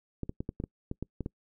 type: clicks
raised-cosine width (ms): 3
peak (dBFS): -21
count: 10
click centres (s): 0.233 / 0.294 / 0.405 / 0.491 / 0.601 / 0.639 / 0.914 / 1.026 / 1.207 / 1.261
effects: noise-tail reverb RT60 0.1 s tail -26 dB re dry